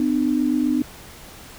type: tone pair together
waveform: sine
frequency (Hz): 253 / 300.9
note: B3 / D4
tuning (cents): +42 / +42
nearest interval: minor third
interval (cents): 300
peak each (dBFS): -20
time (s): 0-0.82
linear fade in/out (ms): 2
effects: pink hiss -42 dBFS RMS until 1.58 s